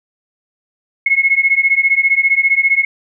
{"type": "beating tone pair", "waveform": "sine", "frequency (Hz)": [2170, 2185], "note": ["C#7", "C#7"], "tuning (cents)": [-37, -26], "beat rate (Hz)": 15, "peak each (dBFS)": -13, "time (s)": [1.06, 2.85], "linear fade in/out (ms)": 5, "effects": []}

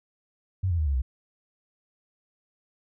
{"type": "tone with pitch steps", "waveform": "sine", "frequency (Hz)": [94, 85.21, 77.24, 70.01, 63.47], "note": ["F#2", "F2", "D#2", "C#2", "B1"], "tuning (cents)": [28, -42, -12, 18, 48], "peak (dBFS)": -22, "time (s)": [0.63, 1.02], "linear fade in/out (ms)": 10, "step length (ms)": 78, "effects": []}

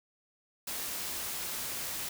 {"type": "noise", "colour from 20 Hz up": "white", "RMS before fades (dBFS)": -37, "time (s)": [0.67, 2.09], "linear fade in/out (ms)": 5, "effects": []}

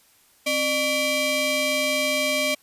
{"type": "ring-modulated tone", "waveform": "sawtooth", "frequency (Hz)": 867, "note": "A5", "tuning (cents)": -26, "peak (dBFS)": -14, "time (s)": [0.46, 2.55], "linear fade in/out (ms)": 10, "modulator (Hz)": 1470, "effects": ["white hiss -58 dBFS RMS until 2.62 s", "resampled to 32000 Hz"]}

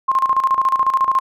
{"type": "tone with tremolo", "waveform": "sine", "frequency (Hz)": 1062, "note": "C6", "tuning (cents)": 25, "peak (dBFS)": -11, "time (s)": [0.08, 1.2], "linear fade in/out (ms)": 10, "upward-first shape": "square", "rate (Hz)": 14, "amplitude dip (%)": 70, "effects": []}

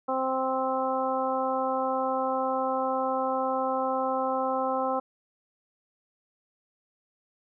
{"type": "harmonic tone", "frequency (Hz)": 262, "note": "C4", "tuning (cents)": 2, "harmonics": [1, 2, 3, 4, 5], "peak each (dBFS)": [-34, -29, -30, -32, -34], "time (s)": [0.08, 5], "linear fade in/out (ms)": 10, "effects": []}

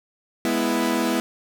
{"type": "chord", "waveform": "sawtooth", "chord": "E major", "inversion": "first", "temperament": "equal", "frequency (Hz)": [207.7, 246.9, 329.6], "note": ["G#3", "B3", "E4"], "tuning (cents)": [0, 0, 0], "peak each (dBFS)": [-23, -20, -20], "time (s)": [0.45, 1.2], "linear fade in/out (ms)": 0, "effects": []}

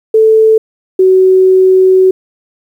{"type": "tone pair in turn", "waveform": "sine", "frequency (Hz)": [440, 375.2], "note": ["A4", "F#4"], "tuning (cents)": [0, 24], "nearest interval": "minor third", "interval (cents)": 276, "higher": "first", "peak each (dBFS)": -3, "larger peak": "neither", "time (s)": [[0.14, 0.58], [0.99, 2.11]], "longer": "second", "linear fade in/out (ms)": 5, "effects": ["7-bit"]}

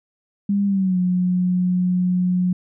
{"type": "tone with pitch glide", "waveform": "sine", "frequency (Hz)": [200.8, 180.97], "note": ["G3", "F#3"], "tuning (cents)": [42, -38], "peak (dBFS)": -16, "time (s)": [0.49, 2.53], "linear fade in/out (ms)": 5, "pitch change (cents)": -180, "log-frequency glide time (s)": [0.66, 0.98], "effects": []}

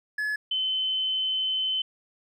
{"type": "tone pair in turn", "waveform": ["triangle", "sine"], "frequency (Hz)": [1706, 3056], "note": ["G#6", "G7"], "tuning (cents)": [46, -45], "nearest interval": "minor seventh", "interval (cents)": 1009, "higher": "second", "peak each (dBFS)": [-24, -24], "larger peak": "neither", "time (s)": [[0.18, 0.36], [0.51, 1.82]], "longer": "second", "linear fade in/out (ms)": 5, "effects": []}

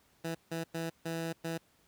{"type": "tone bursts at uneven times", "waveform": "15% pulse", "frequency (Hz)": 164.81, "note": "E3", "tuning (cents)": 0, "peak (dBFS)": -28, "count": 5, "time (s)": [[0.24, 0.35], [0.51, 0.64], [0.74, 0.9], [1.05, 1.33], [1.44, 1.58]], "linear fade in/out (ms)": 10, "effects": ["pink hiss -68 dBFS RMS until 1.87 s", "high-pass 60 Hz 12 dB/octave"]}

